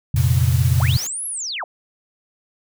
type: chord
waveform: sine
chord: F suspended fourth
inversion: none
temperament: equal with one note detuned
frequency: 87.31 / 116.54 / 133.72 Hz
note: F2 / Bb2 / C3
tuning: 0 / 0 / +38 cents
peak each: -18 dBFS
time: 0.14-0.97 s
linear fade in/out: 5 ms
type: noise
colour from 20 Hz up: white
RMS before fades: -32 dBFS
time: 0.16-1.07 s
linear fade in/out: 2 ms
type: linear two-way sweep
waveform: sine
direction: up then down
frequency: 554.4 to 11370 to 554.4 Hz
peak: -24 dBFS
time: 0.8-1.64 s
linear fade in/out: 2 ms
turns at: 1.26 s
effects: none